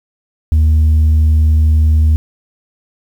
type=tone; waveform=sine; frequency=77.78 Hz; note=D#2; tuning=in tune; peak=-4 dBFS; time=0.52-2.16 s; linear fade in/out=0 ms; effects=tanh soft clip ceiling -6 dBFS + 7-bit